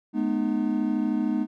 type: tone cluster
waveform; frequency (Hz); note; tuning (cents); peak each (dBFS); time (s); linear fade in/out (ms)
triangle; 213.5 / 246.9 / 305.3; G#3 / B3 / D#4; +48 / 0 / -33; -25; 0.13-1.47; 50
effects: none